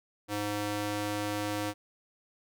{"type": "tone with high-pass filter", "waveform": "square", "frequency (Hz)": 103.83, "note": "G#2", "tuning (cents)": 0, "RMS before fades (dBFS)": -33, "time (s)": [0.28, 1.74], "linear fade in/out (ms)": 50, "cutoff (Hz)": 260, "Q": 0.76, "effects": []}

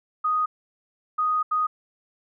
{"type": "tone bursts at uneven times", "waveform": "sine", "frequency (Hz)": 1244.5, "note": "D#6", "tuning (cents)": 0, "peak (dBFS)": -20, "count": 3, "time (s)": [[0.24, 0.46], [1.18, 1.43], [1.51, 1.67]], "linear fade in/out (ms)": 10, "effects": []}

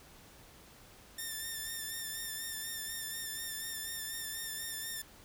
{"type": "tone with vibrato", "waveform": "5% pulse", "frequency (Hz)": 1794, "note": "A6", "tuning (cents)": 33, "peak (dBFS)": -28, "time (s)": [1.18, 5.02], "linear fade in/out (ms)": 5, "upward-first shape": "sine", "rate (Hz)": 4.1, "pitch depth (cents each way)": 37, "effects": ["pink hiss -57 dBFS RMS until 5.24 s"]}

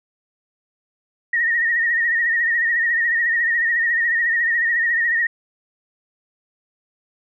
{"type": "tone with vibrato", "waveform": "sine", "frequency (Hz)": 1864.7, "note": "A#6", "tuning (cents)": 0, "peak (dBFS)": -16, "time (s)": [1.33, 5.27], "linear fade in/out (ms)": 5, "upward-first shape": "triangle", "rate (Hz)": 14, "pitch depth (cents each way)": 73, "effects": []}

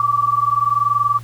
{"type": "tone pair together", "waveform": "sine", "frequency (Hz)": [1147, 1167.7], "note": ["D6", "D6"], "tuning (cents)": [-41, -10], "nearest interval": "unison", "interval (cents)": 31, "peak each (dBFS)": -17, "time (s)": [0, 1.19], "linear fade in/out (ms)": 2, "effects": ["added 117 Hz sine -32 dBFS peak until 1.23 s", "pink hiss -46 dBFS RMS until 1.23 s"]}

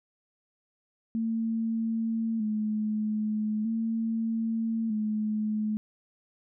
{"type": "tone with vibrato", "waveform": "sine", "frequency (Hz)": 219.8, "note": "A3", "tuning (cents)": -2, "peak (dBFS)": -26, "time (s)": [1.15, 5.77], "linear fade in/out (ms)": 0, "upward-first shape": "square", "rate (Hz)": 0.4, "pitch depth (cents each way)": 46, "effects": []}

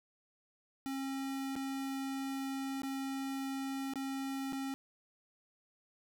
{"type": "tone with dropouts", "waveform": "square", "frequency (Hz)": 270.2, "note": "C#4", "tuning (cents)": -44, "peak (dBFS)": -37, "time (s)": [0.86, 4.74], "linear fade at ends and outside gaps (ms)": 0, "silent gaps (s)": [[1.555, 1.563], [2.819, 2.833], [3.936, 3.957], [4.524, 4.53]], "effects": []}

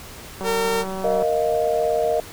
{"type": "click train", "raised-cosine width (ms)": 1, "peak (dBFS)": -17, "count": 156, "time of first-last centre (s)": [0.41, 1.226], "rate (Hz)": 190}
{"type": "tone", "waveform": "sawtooth", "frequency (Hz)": 456.3, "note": "A#4", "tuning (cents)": -37, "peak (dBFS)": -16, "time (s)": [0.43, 0.85], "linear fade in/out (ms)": 50}
{"type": "chord", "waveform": "sine", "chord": "Bb suspended fourth", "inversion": "none", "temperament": "equal", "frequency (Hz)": [466.2, 622.3, 698.5], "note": ["Bb4", "Eb5", "F5"], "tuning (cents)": [0, 0, 0], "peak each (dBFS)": [-22, -21, -24], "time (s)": [1.04, 2.2], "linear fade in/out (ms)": 2}
{"effects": ["pink hiss -39 dBFS RMS until 2.32 s"]}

